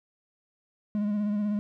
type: tone with vibrato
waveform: triangle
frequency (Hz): 207.7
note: G#3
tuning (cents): 0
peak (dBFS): -23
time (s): 0.95-1.59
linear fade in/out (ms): 0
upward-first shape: sine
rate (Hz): 16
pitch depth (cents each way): 34
effects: none